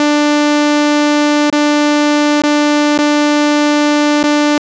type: tone with dropouts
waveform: sawtooth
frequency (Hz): 295.5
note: D4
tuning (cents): +11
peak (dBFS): -5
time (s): 0-4.58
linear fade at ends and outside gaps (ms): 2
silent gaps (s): 1.501-1.526 / 2.42-2.436 / 2.978-2.987 / 4.23-4.238
effects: resampled to 16000 Hz + 7-bit